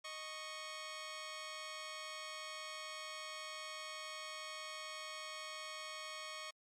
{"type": "tone pair together", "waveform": "10% pulse", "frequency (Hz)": [621, 1104.5], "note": ["D#5", "C#6"], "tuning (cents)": [-3, -7], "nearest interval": "minor seventh", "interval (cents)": 996, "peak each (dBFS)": [-40, -38], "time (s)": [0.04, 6.51], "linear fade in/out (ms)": 10, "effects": ["low-pass 9000 Hz 12 dB/octave", "MP3 96 kbps"]}